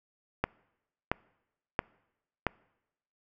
click train, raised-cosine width 0.5 ms, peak -11 dBFS, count 4, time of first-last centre 0.44-2.467 s, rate 1.48 Hz, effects noise-tail reverb RT60 0.9 s tail -25 dB re dry

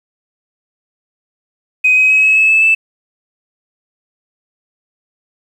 sine tone with pitch steps, 2511 / 2531 / 2552 / 2573 / 2594 / 2615 / 2636 Hz, D#7 / D#7 / D#7 / E7 / E7 / E7 / E7, +15 / +29 / +43 / -43 / -28 / -15 / -1 cents, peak -6 dBFS, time 1.84-2.75 s, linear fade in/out 10 ms, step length 130 ms, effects tanh soft clip ceiling -2 dBFS + 7-bit

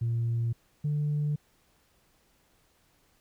sine tone pair in turn, 116.54 / 148.16 Hz, A#2 / D3, 0 / +16 cents, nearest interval major third, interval 416 cents, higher second, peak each -24 dBFS, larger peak neither, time 0.01-0.53 / 0.84-1.36 s, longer neither, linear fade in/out 10 ms, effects tanh soft clip ceiling -23 dBFS + pink hiss -67 dBFS RMS until 3.2 s

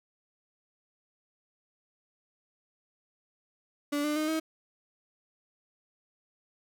35% pulse tone with pitch steps, 290 / 299 / 308.3 / 317.9 Hz, D4 / D4 / D#4 / D#4, -22 / +31 / -16 / +37 cents, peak -26 dBFS, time 3.92-4.4 s, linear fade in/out 10 ms, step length 120 ms, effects none

